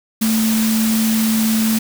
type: tone in noise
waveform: sine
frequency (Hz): 221.3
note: A3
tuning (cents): +10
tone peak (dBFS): -14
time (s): 0.21-1.79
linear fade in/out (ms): 10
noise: white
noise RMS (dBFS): -23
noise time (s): 0.21-1.79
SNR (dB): +6
effects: none

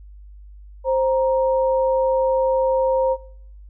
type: tone pair together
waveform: sine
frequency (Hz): 526 / 938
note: C5 / A#5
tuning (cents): +9 / +11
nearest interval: minor seventh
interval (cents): 1002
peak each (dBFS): -17 / -24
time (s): 0.84-3.17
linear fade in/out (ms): 50
effects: noise-tail reverb RT60 0.7 s tail -22 dB re dry + added 50 Hz sine -39 dBFS peak until 3.69 s

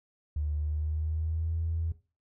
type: tone with pitch glide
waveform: triangle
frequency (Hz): 74.7 to 81.93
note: D2 to E2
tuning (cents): +30 to -10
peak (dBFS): -24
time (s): 0.36-1.92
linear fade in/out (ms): 5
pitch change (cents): +160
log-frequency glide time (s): 0.53-1.54
effects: noise-tail reverb RT60 0.3 s tail -18 dB re dry + tanh soft clip ceiling -26 dBFS

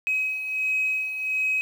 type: beating tone pair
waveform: sine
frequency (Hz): 2539 / 2540.4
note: D#7 / D#7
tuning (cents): +34 / +35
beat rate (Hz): 1.4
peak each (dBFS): -30 / -23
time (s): 0.07-1.61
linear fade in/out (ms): 0
effects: tanh soft clip ceiling -17 dBFS + 8-bit

